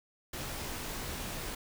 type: noise with comb filter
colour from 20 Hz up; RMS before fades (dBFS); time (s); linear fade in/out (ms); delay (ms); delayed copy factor
pink; -39; 0.33-1.55; 5; 18; -0.5
effects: none